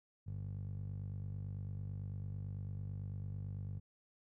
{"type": "tone with band-pass filter", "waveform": "15% pulse", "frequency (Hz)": 49, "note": "G1", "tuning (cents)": 0, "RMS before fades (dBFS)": -43, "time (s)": [0.26, 3.8], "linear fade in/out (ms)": 20, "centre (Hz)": 110, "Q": 2.7, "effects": []}